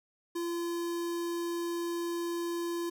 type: tone with notch filter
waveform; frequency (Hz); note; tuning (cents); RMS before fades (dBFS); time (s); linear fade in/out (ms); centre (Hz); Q
square; 342; F4; -36; -34; 0.35-2.9; 10; 2200; 1.6
effects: 11-bit